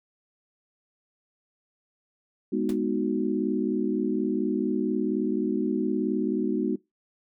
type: chord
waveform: sine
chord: G# minor seventh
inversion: none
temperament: equal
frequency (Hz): 207.7 / 246.9 / 311.1 / 370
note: G#3 / B3 / D#4 / F#4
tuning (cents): 0 / 0 / 0 / 0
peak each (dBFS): -29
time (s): 2.52-6.76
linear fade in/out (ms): 10
type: noise with exponential decay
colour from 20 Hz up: pink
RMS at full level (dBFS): -37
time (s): 2.69-2.78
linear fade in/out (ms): 2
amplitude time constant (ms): 19
effects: noise-tail reverb RT60 0.2 s tail -22 dB re dry